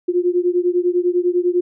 sine beating tone pair, 351.1 / 361.1 Hz, F4 / F#4, +9 / -42 cents, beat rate 10 Hz, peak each -17 / -18 dBFS, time 0.08-1.61 s, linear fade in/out 10 ms, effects none

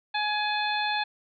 harmonic tone with a mistuned harmonic, 840 Hz, G#5, 19 cents sharp, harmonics 1 / 2 / 3 / 4 / 5, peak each -28 / -31 / -33 / -34 / -35 dBFS, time 0.14-1.04 s, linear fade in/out 10 ms, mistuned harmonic 4, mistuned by +63 cents, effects none

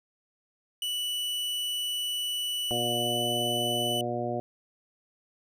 45% pulse tone with pitch glide, 2960 to 2982 Hz, F#7 to F#7, 0 to +13 cents, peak -29 dBFS, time 0.82-4.01 s, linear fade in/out 2 ms, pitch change +13 cents, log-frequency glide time 2.73-3.24 s
harmonic tone, 120 Hz, B2, 49 cents flat, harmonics 1 / 2 / 3 / 4 / 5 / 6, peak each -37 / -36 / -35 / -38 / -34 / -34 dBFS, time 2.71-4.4 s, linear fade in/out 0 ms
effects none

